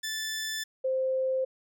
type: tone pair in turn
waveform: 15% pulse / sine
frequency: 1755 / 523 Hz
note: A6 / C5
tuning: -5 / -1 cents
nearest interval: octave + major sixth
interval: 2096 cents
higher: first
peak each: -25 dBFS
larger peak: neither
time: 0.03-0.64 / 0.84-1.45 s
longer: neither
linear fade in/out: 10 ms
effects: none